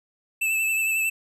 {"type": "tone with vibrato", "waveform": "square", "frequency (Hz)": 2635, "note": "E7", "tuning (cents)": -1, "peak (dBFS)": -22, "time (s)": [0.41, 1.1], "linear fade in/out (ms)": 10, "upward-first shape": "triangle", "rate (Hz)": 11, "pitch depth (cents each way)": 32, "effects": []}